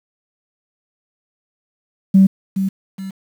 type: tone with echo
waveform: sine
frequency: 192.5 Hz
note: G3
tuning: 31 cents flat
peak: -5 dBFS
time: 2.14-2.27 s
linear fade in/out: 10 ms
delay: 420 ms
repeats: 2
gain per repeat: -10 dB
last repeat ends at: 3.11 s
effects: tanh soft clip ceiling -1 dBFS + 7-bit